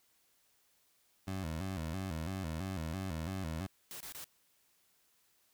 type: tone with vibrato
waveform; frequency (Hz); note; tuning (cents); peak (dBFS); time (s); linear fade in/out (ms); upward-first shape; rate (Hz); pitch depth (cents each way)
20% pulse; 87.31; F2; 0; -32; 1.27-3.67; 10; square; 3; 150
type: noise bursts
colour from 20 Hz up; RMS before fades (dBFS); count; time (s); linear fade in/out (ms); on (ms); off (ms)
white; -46; 3; 3.91-4.242; 0; 94; 25
effects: white hiss -72 dBFS RMS until 5.53 s